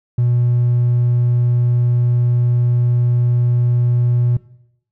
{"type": "tone", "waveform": "triangle", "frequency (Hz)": 121.3, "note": "B2", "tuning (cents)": -31, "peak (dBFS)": -9, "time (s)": [0.18, 4.37], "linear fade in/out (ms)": 5, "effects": ["noise-tail reverb RT60 0.8 s tail -21 dB re dry", "tanh soft clip ceiling -7 dBFS"]}